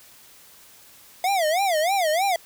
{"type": "tone with vibrato", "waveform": "square", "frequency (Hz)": 698.5, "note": "F5", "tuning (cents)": 0, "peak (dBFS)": -20, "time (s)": [1.24, 2.36], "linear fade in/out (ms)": 2, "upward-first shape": "sine", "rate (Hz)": 3.2, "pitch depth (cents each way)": 240, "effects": ["white hiss -50 dBFS RMS until 2.45 s"]}